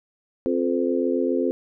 harmonic tone with a mistuned harmonic, 87.5 Hz, F2, 4 cents sharp, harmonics 3 / 4 / 5 / 6, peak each -24 / -25 / -26 / -27 dBFS, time 0.46-1.51 s, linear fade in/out 0 ms, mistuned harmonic 6, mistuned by -40 cents, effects none

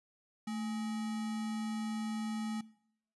sine tone with sample-and-hold, 219.6 Hz, A3, 3 cents flat, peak -35 dBFS, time 0.47-2.61 s, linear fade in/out 5 ms, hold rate 1050 Hz, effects noise-tail reverb RT60 0.7 s tail -21 dB re dry + resampled to 24000 Hz

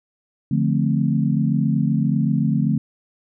sine chord, D minor seventh, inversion none, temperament equal, 146.83 / 174.61 / 220 / 261.6 Hz, D3 / F3 / A3 / C4, 0 / 0 / 0 / 0 cents, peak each -20 / -23 / -21 / -25 dBFS, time 0.51-2.78 s, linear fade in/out 5 ms, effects none

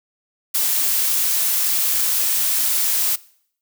blue noise, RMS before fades -19 dBFS, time 0.54-3.16 s, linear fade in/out 10 ms, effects noise-tail reverb RT60 0.6 s tail -21 dB re dry

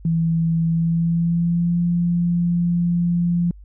sine tone with pitch glide, 164.81 to 173 Hz, E3 to F3, 0 to -16 cents, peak -16 dBFS, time 0.05-3.51 s, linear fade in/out 2 ms, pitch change +84 cents, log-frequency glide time 0.68-1.8 s, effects added 50 Hz sine -39 dBFS peak until 3.64 s

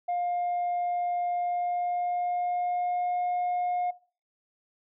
sine tone with pitch glide, 707 to 715.6 Hz, F5 to F5, +21 to +42 cents, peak -24 dBFS, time 0.08-3.91 s, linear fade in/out 10 ms, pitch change +21 cents, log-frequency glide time 1.37-3.18 s, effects noise-tail reverb RT60 0.4 s tail -21 dB re dry + tanh soft clip ceiling -24 dBFS

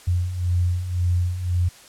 sine beating tone pair, 87.31 / 89.21 Hz, F2 / F2, 0 / +37 cents, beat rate 1.9 Hz, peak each -26 / -20 dBFS, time 0.07-1.69 s, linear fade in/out 10 ms, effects white hiss -47 dBFS RMS until 1.88 s + low-pass 10000 Hz 12 dB/octave

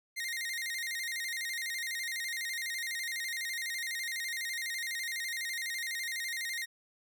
sawtooth tone with vibrato, 1975.5 Hz, B6, in tune, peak -31 dBFS, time 0.16-6.66 s, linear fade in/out 20 ms, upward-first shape square, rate 12 Hz, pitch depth 100 cents each way, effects none

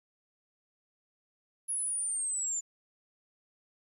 sine linear sweep, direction down, 10548 to 7050 Hz, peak -29 dBFS, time 1.68-2.61 s, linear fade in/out 20 ms, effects tanh soft clip ceiling -27 dBFS + 11-bit

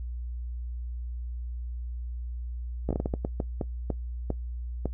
slowing click train, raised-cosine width 2 ms, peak -15 dBFS, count 13, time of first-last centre 2.89-4.856 s, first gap 16 ms, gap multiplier 1.38, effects noise-tail reverb RT60 0.1 s tail -19 dB re dry + added 60 Hz sine -32 dBFS peak until 4.93 s

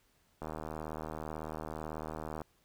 click train, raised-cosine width 1 ms, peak -26 dBFS, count 157, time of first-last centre 0.42-2.417 s, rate 78.1 Hz, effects pink hiss -71 dBFS RMS until 2.64 s

